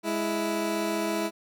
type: tone pair together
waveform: 20% pulse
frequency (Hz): 208.3 / 330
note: G#3 / E4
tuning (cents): +5 / +2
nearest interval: minor sixth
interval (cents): 797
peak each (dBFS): -26 / -23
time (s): 0.03-1.31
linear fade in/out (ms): 50
effects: none